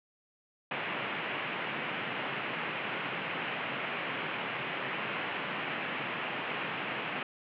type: band-pass noise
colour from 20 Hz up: white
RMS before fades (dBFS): -36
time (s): 0.71-7.23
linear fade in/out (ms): 2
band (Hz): 120 to 2900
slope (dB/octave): 48
effects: none